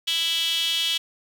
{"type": "tone with high-pass filter", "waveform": "sawtooth", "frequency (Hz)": 330.6, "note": "E4", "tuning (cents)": 5, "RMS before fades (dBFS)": -24, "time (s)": [0.07, 0.98], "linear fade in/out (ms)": 10, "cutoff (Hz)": 3200, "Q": 8.2, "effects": []}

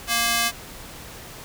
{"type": "tone with high-pass filter", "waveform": "square", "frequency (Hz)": 233.1, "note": "A#3", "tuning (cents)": 0, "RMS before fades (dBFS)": -22, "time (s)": [0.07, 0.52], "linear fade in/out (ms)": 50, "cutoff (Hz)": 1400, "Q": 0.52, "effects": ["pink hiss -40 dBFS RMS until 1.44 s"]}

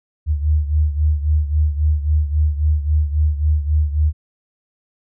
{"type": "beating tone pair", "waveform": "sine", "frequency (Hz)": [75, 78.7], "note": ["D2", "D#2"], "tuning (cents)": [37, 20], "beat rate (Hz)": 3.7, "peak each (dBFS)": [-15, -20], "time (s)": [0.26, 4.13], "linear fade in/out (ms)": 50, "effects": []}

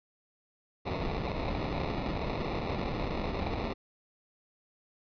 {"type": "noise with sample-and-hold", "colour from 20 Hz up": "pink", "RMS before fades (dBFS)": -33, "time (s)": [0.85, 3.74], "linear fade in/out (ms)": 20, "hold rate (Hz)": 1575, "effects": ["resampled to 11025 Hz"]}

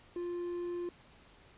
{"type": "tone", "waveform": "triangle", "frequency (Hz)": 350, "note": "F4", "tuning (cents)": 4, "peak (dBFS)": -33, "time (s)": [0.16, 0.89], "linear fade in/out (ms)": 2, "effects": ["pink hiss -60 dBFS RMS until 1.57 s", "resampled to 8000 Hz"]}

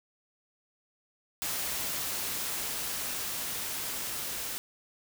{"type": "noise with level ramp", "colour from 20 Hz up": "white", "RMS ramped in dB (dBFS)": [-33, -36], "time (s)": [1.42, 4.58], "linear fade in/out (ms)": 0, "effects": []}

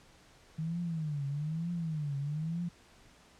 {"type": "tone with vibrato", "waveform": "sine", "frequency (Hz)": 155.4, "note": "D#3", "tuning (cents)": -2, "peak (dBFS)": -32, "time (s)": [0.58, 2.69], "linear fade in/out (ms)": 10, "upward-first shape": "triangle", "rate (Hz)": 1.1, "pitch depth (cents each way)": 210, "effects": ["pink hiss -60 dBFS RMS until 3.39 s", "low-pass 8000 Hz 12 dB/octave"]}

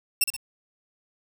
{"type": "tone with echo", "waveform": "10% pulse", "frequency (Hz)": 2699, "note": "E7", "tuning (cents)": 40, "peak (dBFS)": -9, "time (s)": [0.21, 0.24], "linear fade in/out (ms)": 5, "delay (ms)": 63, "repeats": 2, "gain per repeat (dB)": -7, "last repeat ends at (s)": 0.366, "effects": ["7-bit"]}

